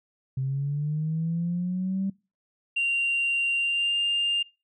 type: linear sweep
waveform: sine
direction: up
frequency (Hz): 130.6 to 196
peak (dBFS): -24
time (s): 0.37-2.1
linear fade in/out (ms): 5
type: tone with pitch glide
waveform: sine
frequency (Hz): 2769 to 2803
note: F7 to F7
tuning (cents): -15 to +6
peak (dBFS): -21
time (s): 2.76-4.43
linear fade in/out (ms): 10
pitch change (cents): +21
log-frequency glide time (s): 3.56-3.95
effects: noise-tail reverb RT60 0.3 s tail -24 dB re dry + tanh soft clip ceiling -19 dBFS